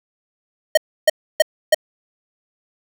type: tone bursts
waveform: square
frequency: 623 Hz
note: D#5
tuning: 2 cents sharp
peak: -9 dBFS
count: 4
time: 0.75-1.746 s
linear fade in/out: 5 ms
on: 24 ms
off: 300 ms
effects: none